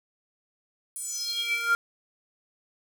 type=tone with high-pass filter sweep; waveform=square; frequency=466.2 Hz; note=A#4; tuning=in tune; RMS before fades=-29 dBFS; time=0.96-1.75 s; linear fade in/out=0 ms; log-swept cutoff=10000 to 1300 Hz; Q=7.5; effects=none